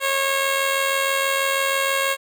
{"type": "tone with amplitude modulation", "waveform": "10% pulse", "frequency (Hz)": 545, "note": "C#5", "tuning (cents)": -29, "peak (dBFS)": -9, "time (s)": [0, 2.17], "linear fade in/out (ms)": 50, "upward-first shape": "sine", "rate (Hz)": 86.2, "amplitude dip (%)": 40, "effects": []}